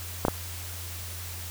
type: clicks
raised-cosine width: 1 ms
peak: -8 dBFS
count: 2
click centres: 0.251 / 0.283 s
effects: added 87 Hz sine -38 dBFS peak until 1.5 s + white hiss -40 dBFS RMS until 1.5 s